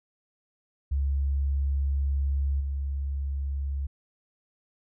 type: tone with level steps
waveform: sine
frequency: 69.3 Hz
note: C#2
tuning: in tune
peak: -23 / -27 dBFS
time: 0.91-3.87 s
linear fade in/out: 10 ms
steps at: 2.6 s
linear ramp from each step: 10 ms
effects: none